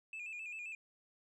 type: tone with vibrato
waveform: sine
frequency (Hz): 2527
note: D#7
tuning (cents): +26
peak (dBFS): -40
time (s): 0.13-0.75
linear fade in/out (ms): 2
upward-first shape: square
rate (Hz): 7.6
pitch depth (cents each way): 66
effects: tanh soft clip ceiling -41 dBFS